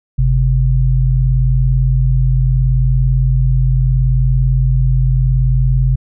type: tone pair together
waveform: sine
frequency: 49.26 / 130 Hz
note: G1 / C3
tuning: +9 / -11 cents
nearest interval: octave + perfect fourth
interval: 1680 cents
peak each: -12 dBFS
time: 0.18-5.96 s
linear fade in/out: 10 ms
effects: none